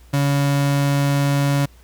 35% pulse tone, 141.2 Hz, C#3, 32 cents sharp, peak -14 dBFS, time 0.13-1.66 s, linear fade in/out 10 ms, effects added 60 Hz sine -45 dBFS peak until 1.83 s + pink hiss -54 dBFS RMS until 1.83 s

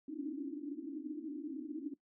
pink band-pass noise, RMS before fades -42 dBFS, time 0.08-1.94 s, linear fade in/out 5 ms, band 270 to 320 Hz, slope 96 dB/octave, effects noise-tail reverb RT60 0.1 s tail -18 dB re dry

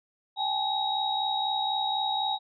sine tone cluster, 789 / 853 / 3802 Hz, G5 / G#5 / A#7, +11 / +46 / +33 cents, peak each -30 dBFS, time 0.36-2.39 s, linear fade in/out 50 ms, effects none

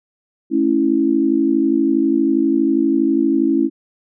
sine chord, A major, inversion none, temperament equal, 220 / 277.2 / 329.6 Hz, A3 / C#4 / E4, 0 / 0 / 0 cents, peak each -22 / -16 / -16 dBFS, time 0.5-3.7 s, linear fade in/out 50 ms, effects none

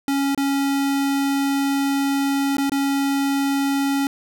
square tone with dropouts, 277.2 Hz, C#4, in tune, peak -19 dBFS, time 0.08-4.07 s, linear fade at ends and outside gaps 1 ms, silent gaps 0.348-0.376 / 2.569-2.582 / 2.696-2.719 s, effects none

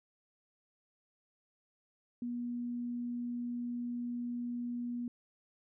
sine tone, 241.2 Hz, B3, 41 cents flat, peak -35 dBFS, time 2.22-5.08 s, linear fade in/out 2 ms, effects none

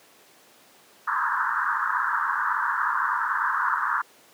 pink band-pass noise, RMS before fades -25 dBFS, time 1.07-4.02 s, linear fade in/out 10 ms, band 930 to 1700 Hz, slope 96 dB/octave, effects pink hiss -54 dBFS RMS until 4.33 s + high-pass 300 Hz 12 dB/octave

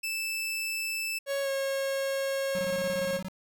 sawtooth tone, 2637 Hz, E7, in tune, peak -27 dBFS, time 0.03-1.19 s, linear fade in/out 10 ms
45% pulse tone with pitch glide, 554.4 to 544.6 Hz, C#5 to C#5, 0 to -31 cents, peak -28 dBFS, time 1.26-3.21 s, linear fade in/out 50 ms, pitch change -31 cents, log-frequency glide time 1.42-1.49 s
square tone bursts, 187.2 Hz, F#3, 20 cents sharp, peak -35 dBFS, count 13, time 2.55-3.284 s, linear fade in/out 0 ms, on 38 ms, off 20 ms
effects none

